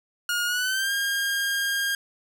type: tone with pitch glide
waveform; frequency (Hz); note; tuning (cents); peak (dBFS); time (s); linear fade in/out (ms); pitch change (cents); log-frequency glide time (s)
sawtooth; 1430 to 1614.4; F6 to G#6; +41 to -49; -20; 0.29-1.95; 2; +210; 0.46-0.92
effects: none